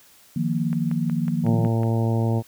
sine chord, Eb suspended second, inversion none, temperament just, 155.56 / 175.01 / 233.3 Hz, Eb3 / F3 / Bb3, 0 / +4 / +2 cents, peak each -25 dBFS, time 0.36-1.67 s, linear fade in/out 5 ms
click train, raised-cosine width 0.5 ms, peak -24 dBFS, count 7, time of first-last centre 0.73-1.833 s, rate 5.44 Hz
harmonic tone, 114.1 Hz, A#2, 37 cents flat, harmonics 1 / 2 / 3 / 4 / 5 / 6 / 7 / 8, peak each -20 / -26 / -30 / -32 / -34 / -36 / -37 / -38 dBFS, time 1.43-2.43 s, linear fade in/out 50 ms
effects white hiss -53 dBFS RMS until 2.47 s

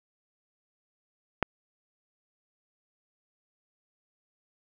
click, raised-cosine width 0.5 ms, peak -8 dBFS, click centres 1.427 s, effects none

